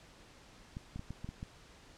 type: clicks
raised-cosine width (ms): 5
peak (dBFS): -29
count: 7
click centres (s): 0.769 / 0.96 / 0.994 / 1.106 / 1.245 / 1.29 / 1.429
effects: pink hiss -58 dBFS RMS until 1.97 s + low-pass 7000 Hz 12 dB/octave